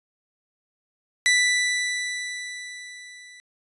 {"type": "tone with level ramp", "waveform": "sawtooth", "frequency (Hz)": 1978, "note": "B6", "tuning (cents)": 2, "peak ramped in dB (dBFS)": [-12, -41], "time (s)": [1.26, 3.4], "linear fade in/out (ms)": 0, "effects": ["resampled to 24000 Hz"]}